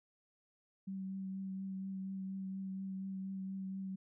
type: tone with vibrato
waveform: sine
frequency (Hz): 191.6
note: G3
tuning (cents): -39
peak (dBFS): -39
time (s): 0.87-3.96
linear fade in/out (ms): 10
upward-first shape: triangle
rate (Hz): 4.2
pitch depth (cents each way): 18
effects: none